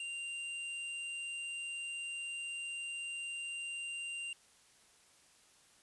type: tone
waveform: square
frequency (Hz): 2782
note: F7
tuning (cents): -7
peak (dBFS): -40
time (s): 0-4.33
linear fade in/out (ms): 2
effects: white hiss -65 dBFS RMS until 5.82 s + resampled to 24000 Hz